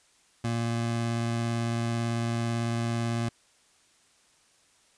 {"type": "tone with vibrato", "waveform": "25% pulse", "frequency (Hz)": 116.54, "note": "A#2", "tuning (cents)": 0, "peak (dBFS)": -23, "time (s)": [0.44, 3.29], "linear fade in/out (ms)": 5, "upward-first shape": "sine", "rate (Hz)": 18, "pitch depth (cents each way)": 10, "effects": ["white hiss -63 dBFS RMS until 4.97 s", "resampled to 22050 Hz"]}